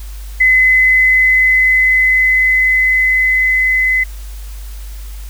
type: tone with level ramp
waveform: sine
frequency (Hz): 2031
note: B6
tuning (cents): +48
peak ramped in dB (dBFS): -6 to -10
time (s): 0.4-4.04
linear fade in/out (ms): 10
effects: added 50 Hz sine -25 dBFS peak until 5.29 s + white hiss -40 dBFS RMS until 5.29 s